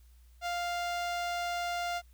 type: tone with notch filter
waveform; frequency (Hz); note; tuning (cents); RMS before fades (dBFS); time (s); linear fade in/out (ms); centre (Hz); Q
sawtooth; 699; F5; +1; -34; 0.41-2.02; 50; 11000; 0.79
effects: added 60 Hz sine -55 dBFS peak until 2.13 s + white hiss -70 dBFS RMS until 2.13 s